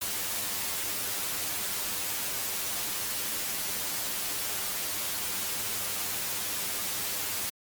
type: noise with comb filter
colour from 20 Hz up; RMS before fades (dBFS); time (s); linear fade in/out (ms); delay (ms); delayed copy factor
white; -32; 0.01-7.5; 10; 10; +0.65
effects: MP3 96 kbps